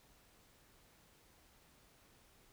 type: silence
effects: pink hiss -67 dBFS RMS until 2.52 s